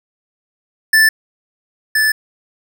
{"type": "tone pair in turn", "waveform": "square", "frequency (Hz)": [1760, 1745.8], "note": ["A6", "A6"], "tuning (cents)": [0, -14], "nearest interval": "unison", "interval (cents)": 14, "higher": "first", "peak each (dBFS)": [-8, -12], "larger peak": "first", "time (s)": [[0.93, 1.09], [1.95, 2.12]], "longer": "second", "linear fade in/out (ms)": 5, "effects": []}